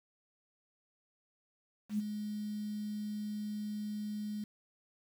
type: tone with ADSR envelope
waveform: sine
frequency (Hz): 210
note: G#3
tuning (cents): +19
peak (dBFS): -28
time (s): 1.89-4.44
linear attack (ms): 98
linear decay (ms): 18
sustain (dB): -8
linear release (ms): 3
effects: 9-bit